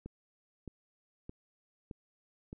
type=click train; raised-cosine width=3 ms; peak=-30 dBFS; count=5; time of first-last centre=0.06-2.529 s; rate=1.62 Hz; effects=none

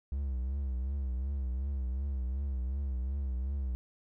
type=tone with vibrato; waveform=triangle; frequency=66.1 Hz; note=C2; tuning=18 cents sharp; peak=-29 dBFS; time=0.12-3.75 s; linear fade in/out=0 ms; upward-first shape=triangle; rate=2.7 Hz; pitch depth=130 cents each way; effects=none

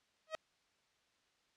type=tone with exponential growth; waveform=sawtooth; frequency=633 Hz; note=D#5; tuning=30 cents sharp; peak=-30 dBFS; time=0.27-0.35 s; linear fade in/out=0 ms; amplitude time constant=17 ms; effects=white hiss -75 dBFS RMS until 1.56 s + low-pass 5000 Hz 12 dB/octave

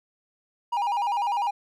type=tone with vibrato; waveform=triangle; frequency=880 Hz; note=A5; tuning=in tune; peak=-21 dBFS; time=0.72-1.51 s; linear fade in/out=10 ms; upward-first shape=square; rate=10 Hz; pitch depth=140 cents each way; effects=none

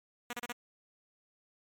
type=tone bursts; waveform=5% pulse; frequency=241.4 Hz; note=B3; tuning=39 cents flat; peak=-25 dBFS; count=4; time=0.3-0.522 s; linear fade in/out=2 ms; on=30 ms; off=34 ms; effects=MP3 96 kbps

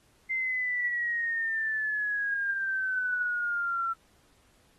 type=exponential sweep; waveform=sine; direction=down; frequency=2087 to 1346 Hz; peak=-27 dBFS; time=0.29-3.94 s; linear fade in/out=20 ms; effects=pink hiss -65 dBFS RMS until 4.78 s + AAC 32 kbps

